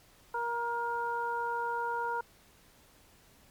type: harmonic tone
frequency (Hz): 471.7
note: A#4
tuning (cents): +20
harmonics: 1 / 2 / 3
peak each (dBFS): -38 / -32 / -37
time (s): 0.34-2.21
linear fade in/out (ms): 5
effects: pink hiss -61 dBFS RMS until 3.5 s + MP3 96 kbps